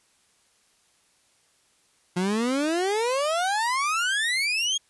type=exponential sweep; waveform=30% pulse; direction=up; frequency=174.61 to 3322 Hz; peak=-20 dBFS; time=2.16-4.78 s; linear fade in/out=10 ms; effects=white hiss -64 dBFS RMS until 4.89 s + resampled to 24000 Hz

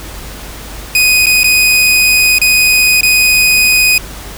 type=tone with dropouts; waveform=sawtooth; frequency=2494 Hz; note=D#7; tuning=3 cents sharp; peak=-3 dBFS; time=0.95-3.98 s; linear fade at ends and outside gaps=2 ms; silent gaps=1.259-1.267 / 1.433-1.442 / 2.385-2.415 / 3.009-3.031 s; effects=added 50 Hz sine -29 dBFS peak until 4.37 s + pink hiss -29 dBFS RMS until 4.37 s

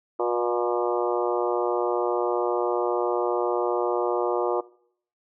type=harmonic tone with a mistuned harmonic; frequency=120 Hz; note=B2; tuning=49 cents flat; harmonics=3 / 4 / 5 / 6 / 7 / 8 / 9 / 10; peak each=-26 / -28 / -30 / -32 / -33 / -34 / -35 / -36 dBFS; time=0.19-4.61 s; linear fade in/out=10 ms; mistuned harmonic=6; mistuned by=-18 cents; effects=noise-tail reverb RT60 0.6 s tail -21 dB re dry

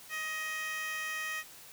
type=tone with high-pass filter; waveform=15% pulse; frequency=628 Hz; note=D#5; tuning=16 cents sharp; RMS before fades=-37 dBFS; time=0.09-1.44 s; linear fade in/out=50 ms; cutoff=1800 Hz; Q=2; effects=white hiss -52 dBFS RMS until 1.72 s

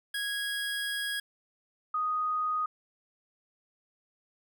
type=tone pair in turn; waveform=25% pulse / sine; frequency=1650 / 1244.1 Hz; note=G#6 / D#6; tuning=-12 / -1 cents; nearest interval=perfect fourth; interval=489 cents; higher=first; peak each=-27 dBFS; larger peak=neither; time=0.14-1.2 / 1.94-2.66 s; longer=first; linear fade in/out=5 ms; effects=none

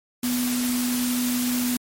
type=tone in noise; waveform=sine; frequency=246.9 Hz; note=B3; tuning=in tune; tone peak=-22 dBFS; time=0.23-1.77 s; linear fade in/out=5 ms; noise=white; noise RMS=-29 dBFS; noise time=0.23-1.77 s; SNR=+4 dB; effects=MP3 64 kbps

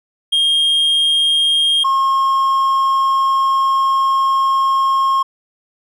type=tone pair in turn; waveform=triangle; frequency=3228 / 1077.2 Hz; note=G#7 / C#6; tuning=-50 / -50 cents; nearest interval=octave + perfect fifth; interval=1900 cents; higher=first; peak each=-10 dBFS; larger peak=neither; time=0.32-1.84 / 1.84-5.23 s; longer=second; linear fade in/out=10 ms; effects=none

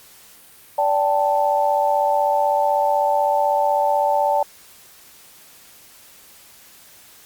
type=chord; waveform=sine; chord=D suspended fourth; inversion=none; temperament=equal with one note detuned; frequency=581.3 / 784 / 880 Hz; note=D5 / G5 / A5; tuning=-18 / 0 / 0 cents; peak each=-20 / -21 / -19 dBFS; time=0.78-4.43 s; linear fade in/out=5 ms; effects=white hiss -47 dBFS RMS until 7.25 s + Opus 48 kbps

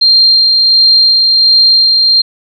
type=tone with tremolo; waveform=sine; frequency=4186 Hz; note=C8; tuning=in tune; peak=-3 dBFS; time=0.01-2.22 s; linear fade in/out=10 ms; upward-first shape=sine; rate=1.4 Hz; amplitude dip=25%; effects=none

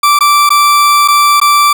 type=tone with dropouts; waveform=40% pulse; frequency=1168 Hz; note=D6; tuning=10 cents flat; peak=-4 dBFS; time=0.03-1.73 s; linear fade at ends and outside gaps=5 ms; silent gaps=0.19-0.207 / 0.492-0.503 / 1.078-1.083 / 1.401-1.414 s; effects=none

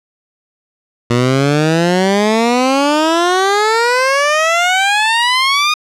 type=exponential sweep; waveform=15% pulse; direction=up; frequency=118 to 1240 Hz; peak=-4 dBFS; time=1.1-5.74 s; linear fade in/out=5 ms; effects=low-pass 7000 Hz 12 dB/octave

